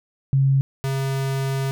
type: tone pair in turn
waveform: sine / square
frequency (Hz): 135.9 / 135.3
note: C#3 / C#3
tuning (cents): -34 / -42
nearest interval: unison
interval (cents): 8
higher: first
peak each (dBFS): -14 / -22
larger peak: first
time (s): 0.33-0.61 / 0.84-1.71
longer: second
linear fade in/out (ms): 0
effects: none